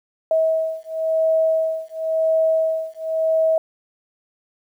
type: beating tone pair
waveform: sine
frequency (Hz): 642 / 642.95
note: E5 / E5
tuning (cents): -46 / -43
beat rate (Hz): 0.95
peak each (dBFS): -20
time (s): 0.31-3.58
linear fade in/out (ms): 2
effects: 9-bit